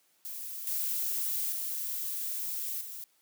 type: noise with level steps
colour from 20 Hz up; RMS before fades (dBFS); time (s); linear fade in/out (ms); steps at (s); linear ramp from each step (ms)
violet; -40 / -32 / -35 / -42; 0.25-3.04; 0; 0.67 / 1.52 / 2.81; 2
effects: white hiss -69 dBFS RMS until 3.21 s + high-pass 150 Hz 12 dB/octave